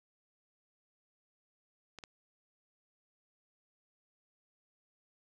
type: clicks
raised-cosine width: 0.2 ms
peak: -29 dBFS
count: 2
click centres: 1.987 / 2.038 s
effects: none